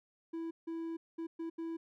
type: tone bursts at uneven times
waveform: triangle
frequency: 329.6 Hz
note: E4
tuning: in tune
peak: -35 dBFS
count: 5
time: 0.33-0.51 / 0.67-0.97 / 1.18-1.27 / 1.39-1.5 / 1.58-1.77 s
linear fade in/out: 10 ms
effects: none